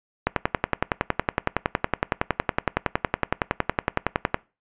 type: click train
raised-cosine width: 0.5 ms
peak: -4 dBFS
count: 45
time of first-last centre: 0.27-4.344 s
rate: 10.8 Hz
effects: noise-tail reverb RT60 0.3 s tail -22 dB re dry + resampled to 8000 Hz